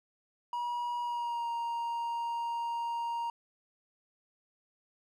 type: tone with pitch glide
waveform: triangle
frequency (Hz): 961 to 935.8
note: B5 to A#5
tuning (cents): -48 to +6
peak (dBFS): -30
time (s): 0.53-3.3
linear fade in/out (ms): 2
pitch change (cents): -46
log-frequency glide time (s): 1.02-1.49
effects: none